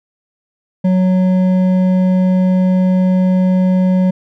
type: tone with hard clipping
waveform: triangle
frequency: 184.8 Hz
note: F#3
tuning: 2 cents flat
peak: -11 dBFS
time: 0.84-4.11 s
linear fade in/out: 10 ms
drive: 11 dB
effects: none